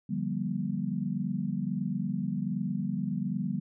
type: chord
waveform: sine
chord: G minor seventh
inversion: second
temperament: equal with one note detuned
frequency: 146.83 / 174.61 / 196 / 238.4 Hz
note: D3 / F3 / G3 / Bb3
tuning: 0 / 0 / 0 / +39 cents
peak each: -36 / -35 / -32 / -35 dBFS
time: 0.09-3.6 s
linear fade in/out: 10 ms
effects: none